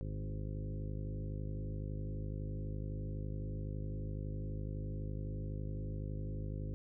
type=harmonic tone with a mistuned harmonic; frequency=51.91 Hz; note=G#1; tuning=in tune; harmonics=1 / 2 / 3 / 4 / 5 / 6 / 7 / 8 / 10; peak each=-41 / -42 / -45 / -52 / -52 / -53 / -57 / -55 / -55 dBFS; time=0.01-6.74 s; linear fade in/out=0 ms; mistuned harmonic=3; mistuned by=-24 cents; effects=none